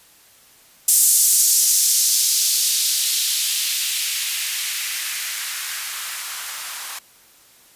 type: noise with band-pass filter sweep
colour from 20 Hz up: violet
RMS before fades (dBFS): -20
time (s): 0.88-6.99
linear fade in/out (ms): 5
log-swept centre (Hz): 8000 to 1000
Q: 1.4
effects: white hiss -51 dBFS RMS until 7.75 s + resampled to 32000 Hz